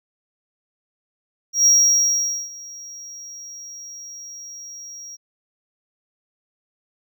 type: tone with ADSR envelope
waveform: triangle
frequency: 5650 Hz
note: F8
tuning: 19 cents sharp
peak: -9 dBFS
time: 1.53-5.17 s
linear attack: 130 ms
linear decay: 830 ms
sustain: -24 dB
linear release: 26 ms
effects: none